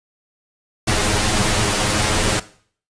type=noise with comb filter; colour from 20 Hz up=pink; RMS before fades=-18 dBFS; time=0.87-2.4 s; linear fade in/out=10 ms; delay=9.5 ms; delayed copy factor=+0.85; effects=noise-tail reverb RT60 0.5 s tail -17 dB re dry + resampled to 22050 Hz